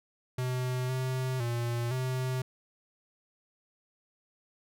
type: tone with pitch steps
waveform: square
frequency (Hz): 126.9 / 129.4 / 118.6 / 128.9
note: B2 / C3 / A#2 / C3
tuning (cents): +47 / -19 / +30 / -26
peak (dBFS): -30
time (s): 0.38-2.42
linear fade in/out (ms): 5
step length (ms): 510
effects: none